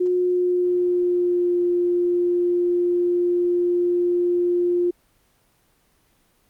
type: tone with pitch glide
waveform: sine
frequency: 360.7 to 351.9 Hz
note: F#4 to F4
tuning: -44 to +13 cents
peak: -17 dBFS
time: 0-4.91 s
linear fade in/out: 10 ms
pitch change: -43 cents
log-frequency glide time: 0.11-1.6 s
effects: pink hiss -62 dBFS RMS until 6.49 s + Opus 24 kbps